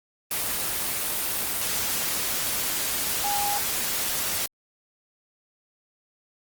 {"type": "tone in noise", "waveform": "sine", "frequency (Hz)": 817, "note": "G#5", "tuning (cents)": -29, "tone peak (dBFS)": -26, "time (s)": [3.24, 3.58], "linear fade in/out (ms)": 2, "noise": "white", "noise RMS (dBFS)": -27, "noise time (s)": [0.31, 4.46], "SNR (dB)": -2, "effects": ["Opus 24 kbps"]}